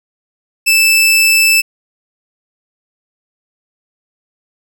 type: tone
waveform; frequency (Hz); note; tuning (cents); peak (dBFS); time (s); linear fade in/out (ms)
sawtooth; 2637; E7; 0; -4; 0.66-1.62; 20
effects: none